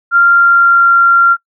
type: tone with pitch glide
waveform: sine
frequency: 1389 to 1380.2 Hz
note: F6 to F6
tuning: -10 to -21 cents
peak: -4 dBFS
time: 0.11-1.37 s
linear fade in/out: 50 ms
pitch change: -11 cents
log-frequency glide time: 0.33-0.93 s
effects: noise-tail reverb RT60 0.1 s tail -25 dB re dry